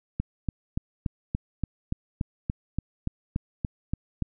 click train, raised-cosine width 5 ms, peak -14 dBFS, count 15, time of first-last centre 0.2-4.223 s, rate 3.48 Hz, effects none

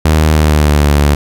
sawtooth tone with pitch glide, 77.78 to 72.57 Hz, D#2 to D2, 0 to -20 cents, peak -3 dBFS, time 0.05-1.15 s, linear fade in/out 5 ms, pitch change -120 cents, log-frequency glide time 0.29-0.91 s, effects none

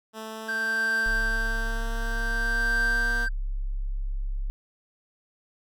10% pulse tone with pitch glide, 220 to 237.2 Hz, A3 to A#3, 0 to +30 cents, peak -27 dBFS, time 0.13-3.28 s, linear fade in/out 50 ms, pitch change +130 cents, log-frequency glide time 0.3-3.16 s
triangle tone with tremolo, 1568 Hz, G6, in tune, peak -20 dBFS, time 0.48-3.29 s, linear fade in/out 10 ms, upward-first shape triangle, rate 0.53 Hz, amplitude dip 90%
sine tone, 33.94 Hz, C#1, 36 cents flat, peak -26 dBFS, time 1.06-4.5 s, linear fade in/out 0 ms
effects none

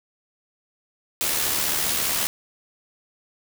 white noise with amplitude modulation, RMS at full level -22 dBFS, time 1.21-2.27 s, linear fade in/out 0 ms, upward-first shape sine, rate 74.9 Hz, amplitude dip 40%, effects none

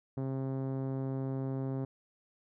5% pulse tone with low-pass filter, 133.6 Hz, C3, 36 cents sharp, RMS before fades -35 dBFS, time 0.17-1.85 s, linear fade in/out 5 ms, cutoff 270 Hz, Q 0.63, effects none

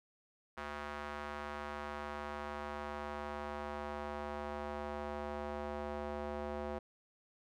square tone with band-pass filter sweep, 73.42 Hz, D2, in tune, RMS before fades -42 dBFS, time 0.57-6.79 s, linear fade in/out 10 ms, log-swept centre 1300 to 630 Hz, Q 1.2, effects none

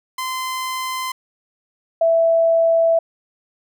sawtooth / sine tone pair in turn, 1033 / 661.2 Hz, C6 / E5, -22 / +5 cents, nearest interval minor sixth, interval 773 cents, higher first, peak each -19 / -12 dBFS, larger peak second, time 0.18-1.12 / 2.01-2.99 s, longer second, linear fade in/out 5 ms, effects none

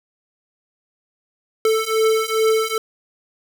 square beating tone pair, 440 / 442.4 Hz, A4 / A4, 0 / +9 cents, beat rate 2.4 Hz, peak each -20 / -19 dBFS, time 1.65-2.78 s, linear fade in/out 2 ms, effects none

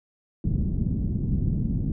white low-pass noise, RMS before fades -25 dBFS, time 0.44-1.92 s, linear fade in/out 2 ms, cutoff 210 Hz, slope 24 dB/octave, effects none

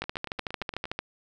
two click trains, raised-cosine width 0.3 ms, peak -22 / -14 dBFS, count 8 / 14, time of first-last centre 0.04-0.855 / 0.02-0.99 s, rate 8.59 / 13.4 Hz, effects none

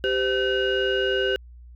sine tone cluster, 391.9 / 515 / 1526 / 2866 Hz, G4 / C5 / G6 / F7, 0 / -28 / -47 / +44 cents, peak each -23 / -25 / -26 / -27 dBFS, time 0.04-1.36 s, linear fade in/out 0 ms, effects tanh soft clip ceiling -14 dBFS + added 60 Hz sine -42 dBFS peak until 1.75 s

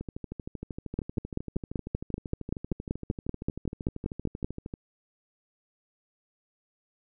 two click trains, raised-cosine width 3 ms, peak -23 / -15 dBFS, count 62 / 19, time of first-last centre 0.01-4.739 / 0.99-4.445 s, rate 12.9 / 5.21 Hz, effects none

